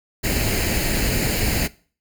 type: noise with comb filter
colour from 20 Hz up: pink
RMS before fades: -21 dBFS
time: 0.23-1.68 s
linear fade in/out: 20 ms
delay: 0.43 ms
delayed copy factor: +0.65
effects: noise-tail reverb RT60 0.4 s tail -20 dB re dry